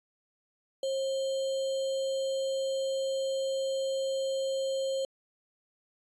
sine tone with sample-and-hold, 536 Hz, C5, 42 cents sharp, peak -28 dBFS, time 0.83-5.05 s, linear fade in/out 2 ms, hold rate 3675 Hz, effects resampled to 22050 Hz

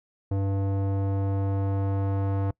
square tone with low-pass filter sweep, 98 Hz, G2, in tune, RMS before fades -26 dBFS, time 0.31-2.51 s, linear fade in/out 5 ms, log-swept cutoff 590 to 950 Hz, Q 0.96, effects noise-tail reverb RT60 0.1 s tail -24 dB re dry

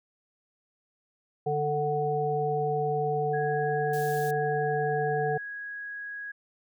harmonic tone, 148.2 Hz, D3, 16 cents sharp, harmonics 1 / 3 / 5, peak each -32 / -28 / -29 dBFS, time 1.46-5.38 s, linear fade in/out 10 ms
sine tone, 1657 Hz, G#6, 4 cents flat, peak -35 dBFS, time 3.33-6.32 s, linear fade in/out 10 ms
white high-pass noise, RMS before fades -44 dBFS, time 3.93-4.31 s, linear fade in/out 5 ms, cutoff 3700 Hz, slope 12 dB/octave
effects none

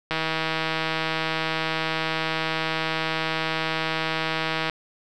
click train, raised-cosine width 0.3 ms, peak -9 dBFS, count 735, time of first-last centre 0.11-4.698 s, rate 160 Hz, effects none

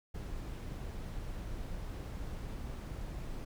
brown noise, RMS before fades -41 dBFS, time 0.14-3.45 s, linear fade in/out 10 ms, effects none

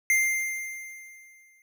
square tone with exponential decay, 2098 Hz, C7, 4 cents sharp, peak -19 dBFS, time 0.1-1.62 s, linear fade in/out 1 ms, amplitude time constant 330 ms, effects none

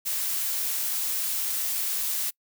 blue noise, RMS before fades -28 dBFS, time 0.05-2.31 s, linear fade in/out 20 ms, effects noise-tail reverb RT60 0.1 s tail -26 dB re dry

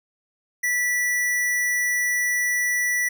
square tone, 1960 Hz, B6, 14 cents flat, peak -21 dBFS, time 0.63-3.09 s, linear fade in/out 10 ms, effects none

